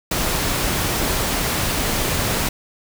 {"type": "noise", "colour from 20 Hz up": "pink", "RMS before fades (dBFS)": -21, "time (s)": [0.11, 2.49], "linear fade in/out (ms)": 5, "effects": []}